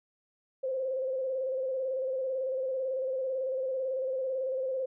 sine tone with vibrato, 523.3 Hz, C5, in tune, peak -29 dBFS, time 0.63-4.86 s, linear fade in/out 10 ms, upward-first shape square, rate 18 Hz, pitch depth 37 cents each way, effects none

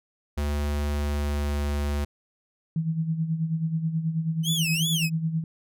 square tone with pitch glide, 73.1 to 72.51 Hz, D2 to D2, -7 to -22 cents, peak -25 dBFS, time 0.37-2.05 s, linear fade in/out 10 ms, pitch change -15 cents, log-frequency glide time 0.87-1.63 s
sine tone with tremolo, 161.5 Hz, E3, 35 cents flat, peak -21 dBFS, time 2.76-5.44 s, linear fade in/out 2 ms, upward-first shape sine, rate 9.3 Hz, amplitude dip 65%
sawtooth tone with vibrato, 2960 Hz, F#7, in tune, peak -22 dBFS, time 4.43-5.1 s, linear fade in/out 50 ms, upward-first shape sine, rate 2.7 Hz, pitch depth 270 cents each way
effects none

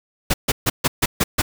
pink noise bursts, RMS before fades -17 dBFS, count 7, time 0.3-1.42 s, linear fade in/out 10 ms, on 40 ms, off 140 ms, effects none

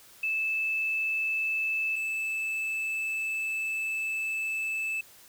sine / triangle tone pair in turn, 2625 / 2625 Hz, E7 / E7, -8 / -8 cents, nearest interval unison, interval 0 cents, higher neither, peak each -26 / -27 dBFS, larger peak first, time 0.23-1.96 / 1.96-5.01 s, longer second, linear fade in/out 5 ms, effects white hiss -54 dBFS RMS until 5.28 s

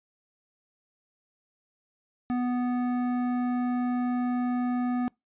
sine tone with hard clipping, 246.9 Hz, B3, in tune, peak -27 dBFS, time 2.3-5.08 s, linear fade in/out 0 ms, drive 12 dB, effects noise-tail reverb RT60 0.2 s tail -26 dB re dry + resampled to 8000 Hz

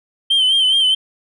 sine tone with vibrato, 3109 Hz, G7, 15 cents flat, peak -9 dBFS, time 0.3-0.95 s, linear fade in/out 10 ms, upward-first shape sine, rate 4.8 Hz, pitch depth 56 cents each way, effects tanh soft clip ceiling -10 dBFS

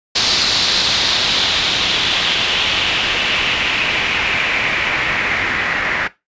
white noise with low-pass filter sweep, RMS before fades -17 dBFS, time 0.15-6.08 s, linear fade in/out 10 ms, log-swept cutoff 4500 to 1900 Hz, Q 3.1, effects noise-tail reverb RT60 0.2 s tail -17 dB re dry + resampled to 16000 Hz

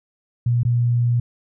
sine tone with dropouts, 120 Hz, B2, 49 cents flat, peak -15 dBFS, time 0.46-1.2 s, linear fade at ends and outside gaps 5 ms, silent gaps 0.633-0.65 s, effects none

